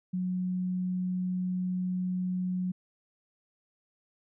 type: tone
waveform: sine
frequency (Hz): 182.7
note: F#3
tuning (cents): -22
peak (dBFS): -28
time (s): 0.13-2.72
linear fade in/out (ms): 10
effects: none